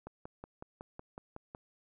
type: click train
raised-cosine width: 1 ms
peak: -30 dBFS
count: 9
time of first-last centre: 0.07-1.549 s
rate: 5.41 Hz
effects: none